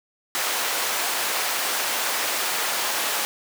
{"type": "high-pass noise", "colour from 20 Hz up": "pink", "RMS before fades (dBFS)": -25, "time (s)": [0.35, 3.25], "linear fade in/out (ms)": 0, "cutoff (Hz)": 720, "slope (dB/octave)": 12, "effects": []}